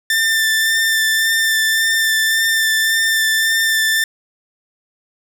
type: tone with vibrato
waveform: sawtooth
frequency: 1783 Hz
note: A6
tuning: 22 cents sharp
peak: -10 dBFS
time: 0.1-4.04 s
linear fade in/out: 2 ms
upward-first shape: sine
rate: 1.8 Hz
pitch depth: 14 cents each way
effects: none